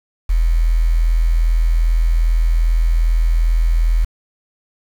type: tone with quantisation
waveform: sine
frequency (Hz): 41.25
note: E1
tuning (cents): +2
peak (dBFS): -11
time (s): 0.29-4.05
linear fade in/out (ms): 10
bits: 6
effects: none